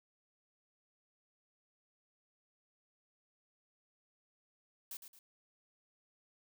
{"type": "noise with echo", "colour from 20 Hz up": "blue", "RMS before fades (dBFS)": -45, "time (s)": [4.91, 4.97], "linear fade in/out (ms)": 2, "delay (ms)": 110, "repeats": 2, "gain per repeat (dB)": -8, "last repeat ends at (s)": 5.19, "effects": []}